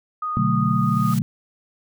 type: tone with vibrato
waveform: sine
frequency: 1238 Hz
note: D#6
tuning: 9 cents flat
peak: -23 dBFS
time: 0.22-1.14 s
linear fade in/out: 5 ms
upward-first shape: triangle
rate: 7.9 Hz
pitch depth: 9 cents each way
type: chord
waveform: sine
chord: B minor seventh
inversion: none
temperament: equal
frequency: 123.47 / 146.83 / 185 / 220 Hz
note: B2 / D3 / F#3 / A3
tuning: 0 / 0 / 0 / 0 cents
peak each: -23 dBFS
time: 0.37-1.22 s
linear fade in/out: 0 ms
type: noise with exponential growth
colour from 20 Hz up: white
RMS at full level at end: -34 dBFS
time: 0.45-1.19 s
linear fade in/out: 5 ms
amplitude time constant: 160 ms
effects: none